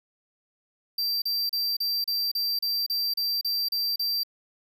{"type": "tone bursts", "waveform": "square", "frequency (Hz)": 4699, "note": "D8", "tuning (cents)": 0, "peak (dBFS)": -25, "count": 12, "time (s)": [0.98, 4.234], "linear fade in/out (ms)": 5, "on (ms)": 240, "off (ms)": 34, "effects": []}